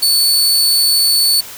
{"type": "tone", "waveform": "sawtooth", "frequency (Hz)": 4462, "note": "C#8", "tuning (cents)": 11, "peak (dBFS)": -7, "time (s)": [0.02, 1.41], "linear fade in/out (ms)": 10, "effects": ["white hiss -32 dBFS RMS until 1.57 s"]}